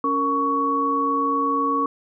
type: tone cluster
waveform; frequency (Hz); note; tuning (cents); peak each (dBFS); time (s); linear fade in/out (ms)
sine; 280 / 462.3 / 1118; C#4 / A#4 / C#6; +18 / -14 / +14; -25 / -28 / -20; 0.04-1.86; 2
effects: none